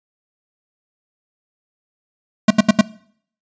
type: tone bursts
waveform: square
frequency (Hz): 215.1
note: A3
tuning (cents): -39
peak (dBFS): -7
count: 4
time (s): 2.48-2.812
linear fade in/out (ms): 5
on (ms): 26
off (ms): 76
effects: noise-tail reverb RT60 0.6 s tail -21 dB re dry + resampled to 16000 Hz